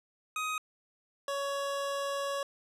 25% pulse tone pair in turn, 1255 / 559 Hz, D#6 / C#5, +15 / +14 cents, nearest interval octave + major second, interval 1401 cents, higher first, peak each -28 dBFS, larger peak neither, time 0.36-0.58 / 1.28-2.43 s, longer second, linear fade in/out 2 ms, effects low-pass 11000 Hz 12 dB/octave

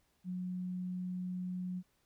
sine tone, 181.8 Hz, F#3, 30 cents flat, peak -36 dBFS, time 0.24-1.83 s, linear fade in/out 50 ms, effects pink hiss -75 dBFS RMS until 2.05 s

